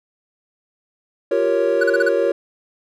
triangle chord, G half-diminished seventh, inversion third, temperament equal, 349.2 / 392 / 466.2 / 554.4 Hz, F4 / G4 / Bb4 / Db5, 0 / 0 / 0 / 0 cents, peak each -21 / -21 / -18 / -17 dBFS, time 1.31-2.32 s, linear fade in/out 5 ms
triangle tone bursts, 1480 Hz, F#6, in tune, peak -14 dBFS, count 5, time 1.81-2.089 s, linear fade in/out 5 ms, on 27 ms, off 36 ms
effects none

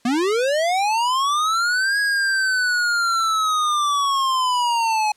square linear two-way sweep, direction up then down, 228.3 to 1661.2 to 839 Hz, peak -18 dBFS, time 0.05-5.12 s, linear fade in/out 5 ms, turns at 1.99 s, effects white hiss -59 dBFS RMS until 5.16 s + low-pass 8000 Hz 12 dB/octave

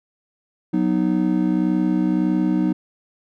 triangle chord, B major, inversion second, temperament just, 185.21 / 246.9 / 308.7 Hz, F#3 / B3 / D#4, +2 / 0 / -14 cents, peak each -19 / -21 / -18 dBFS, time 0.73-2.73 s, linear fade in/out 10 ms, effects none

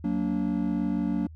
triangle chord, Gb augmented, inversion none, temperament just, 185 / 231.2 / 289.1 Hz, Gb3 / Bb3 / D4, 0 / -14 / -27 cents, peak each -27 dBFS, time 0.04-1.27 s, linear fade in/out 5 ms, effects added 79 Hz sine -42 dBFS peak until 1.35 s

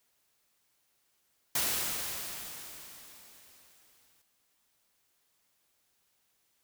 white noise with exponential decay, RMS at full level -29 dBFS, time 1.55-4.22 s, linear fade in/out 5 ms, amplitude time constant 580 ms, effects white hiss -74 dBFS RMS until 6.63 s

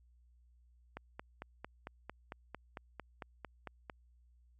click train, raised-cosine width 0.5 ms, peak -28 dBFS, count 14, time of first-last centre 0.97-3.898 s, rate 4.44 Hz, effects added 60 Hz sine -63 dBFS peak until 4.59 s

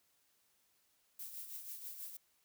violet noise with tremolo, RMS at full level -45 dBFS, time 1.19-2.17 s, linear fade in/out 5 ms, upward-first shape triangle, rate 6.2 Hz, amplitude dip 60%, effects white hiss -75 dBFS RMS until 2.44 s

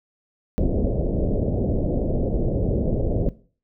pink low-pass noise, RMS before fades -22 dBFS, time 0.58-3.29 s, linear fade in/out 0 ms, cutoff 610 Hz, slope 48 dB/octave, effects noise-tail reverb RT60 0.4 s tail -18 dB re dry

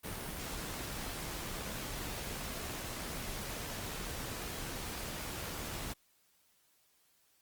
pink noise with amplitude modulation, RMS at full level -40 dBFS, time 0.03-5.94 s, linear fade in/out 20 ms, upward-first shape sine, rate 73.6 Hz, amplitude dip 25%, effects white hiss -71 dBFS RMS until 7.41 s + Opus 32 kbps

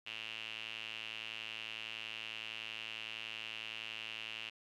sawtooth tone with band-pass filter, 110.8 Hz, A2, 13 cents sharp, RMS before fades -45 dBFS, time 0.06-4.5 s, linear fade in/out 10 ms, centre 2800 Hz, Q 7.6, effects none

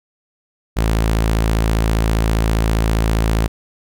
sawtooth tone, 55 Hz, A1, in tune, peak -10 dBFS, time 0.76-3.48 s, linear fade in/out 20 ms, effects none

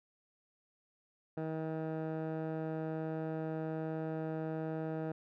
15% pulse tone with low-pass filter, 158.9 Hz, D#3, 37 cents sharp, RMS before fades -38 dBFS, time 1.37-5.12 s, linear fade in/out 5 ms, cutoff 1000 Hz, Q 1, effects none

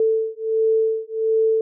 sine beating tone pair, 442.8 / 444.2 Hz, A4 / A4, +11 / +16 cents, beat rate 1.4 Hz, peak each -20 dBFS, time 0-1.61 s, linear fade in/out 2 ms, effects none

